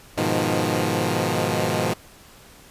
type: chord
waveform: 10% pulse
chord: F half-diminished seventh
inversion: first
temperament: equal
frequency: 103.83 / 123.47 / 155.56 / 174.61 Hz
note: Ab2 / Cb3 / Eb3 / F3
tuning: 0 / 0 / 0 / 0 cents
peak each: -18 dBFS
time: 0.17-1.94 s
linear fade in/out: 10 ms
effects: pink hiss -48 dBFS RMS until 2.7 s + resampled to 32000 Hz

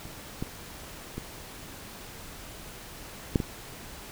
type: clicks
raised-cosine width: 3 ms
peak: -29 / -18 / -21 / -8 / -16 dBFS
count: 5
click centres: 0.055 / 0.425 / 1.18 / 3.358 / 3.402 s
effects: pink hiss -44 dBFS RMS until 4.11 s

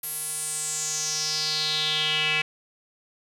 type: tone with band-pass filter sweep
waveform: square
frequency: 153.8 Hz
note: D#3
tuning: 20 cents flat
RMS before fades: -27 dBFS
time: 0.03-2.42 s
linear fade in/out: 5 ms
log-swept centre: 12000 to 2500 Hz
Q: 5
effects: none

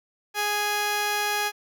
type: tone pair together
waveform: 10% pulse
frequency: 415 / 830 Hz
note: G#4 / G#5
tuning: -1 / -1 cents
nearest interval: octave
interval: 1200 cents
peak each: -20 dBFS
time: 0.34-1.52 s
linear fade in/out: 50 ms
effects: none

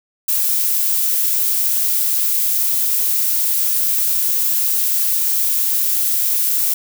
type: noise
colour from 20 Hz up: violet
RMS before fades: -17 dBFS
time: 0.28-6.74 s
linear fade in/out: 5 ms
effects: none

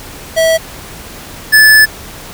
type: tone pair in turn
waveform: square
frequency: 650 / 1735.3 Hz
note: E5 / A6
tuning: -24 / -24 cents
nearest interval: octave + perfect fourth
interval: 1700 cents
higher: second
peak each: -8 / -3 dBFS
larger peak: second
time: 0.36-0.58 / 1.52-1.86 s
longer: second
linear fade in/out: 20 ms
effects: pink hiss -30 dBFS RMS until 2.33 s

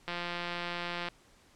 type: click train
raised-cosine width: 0.3 ms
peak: -20 dBFS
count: 176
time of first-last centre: 0.08-1.086 s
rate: 174 Hz
effects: pink hiss -62 dBFS RMS until 1.55 s + low-pass 9000 Hz 12 dB/octave

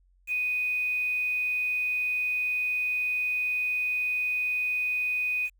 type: tone with quantisation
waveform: sine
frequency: 2489 Hz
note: D#7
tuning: in tune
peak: -25 dBFS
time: 0.27-5.5 s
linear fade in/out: 50 ms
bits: 8
effects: added 45 Hz sine -60 dBFS peak until 5.59 s

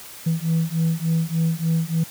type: beating tone pair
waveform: sine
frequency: 161.9 / 165.3 Hz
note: E3 / E3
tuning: -31 / +5 cents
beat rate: 3.4 Hz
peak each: -20 dBFS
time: 0.26-2.04 s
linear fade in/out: 10 ms
effects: tanh soft clip ceiling -15 dBFS + white hiss -40 dBFS RMS until 2.1 s

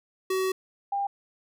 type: tone pair in turn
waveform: square / sine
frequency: 377.3 / 799.5 Hz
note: F#4 / G5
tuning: +34 / +34 cents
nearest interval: octave + minor second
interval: 1300 cents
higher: second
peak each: -25 dBFS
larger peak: neither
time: 0.3-0.52 / 0.92-1.07 s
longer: first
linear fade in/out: 5 ms
effects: none

